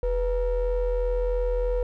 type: ring-modulated tone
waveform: triangle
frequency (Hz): 225.5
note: A3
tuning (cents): +43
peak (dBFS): -17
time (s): 0.03-1.83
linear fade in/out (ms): 2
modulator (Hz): 267
effects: none